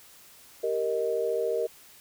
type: chord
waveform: sine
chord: Eb major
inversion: first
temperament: equal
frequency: 392 / 466.2 / 622.3 Hz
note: G4 / Bb4 / Eb5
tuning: 0 / 0 / 0 cents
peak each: -32 / -27 / -31 dBFS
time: 0.63-1.67 s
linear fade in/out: 10 ms
effects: white hiss -53 dBFS RMS until 2 s